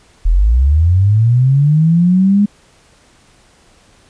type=linear sweep; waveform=sine; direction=up; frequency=37.53 to 207.7 Hz; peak=-7 dBFS; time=0.25-2.46 s; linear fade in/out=10 ms; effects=pink hiss -49 dBFS RMS until 4.09 s + resampled to 22050 Hz